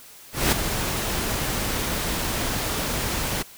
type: noise with ADSR envelope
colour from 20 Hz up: pink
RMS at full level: -18 dBFS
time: 0.32-3.43 s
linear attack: 200 ms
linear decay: 13 ms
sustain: -8 dB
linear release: 13 ms
effects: white hiss -46 dBFS RMS until 3.57 s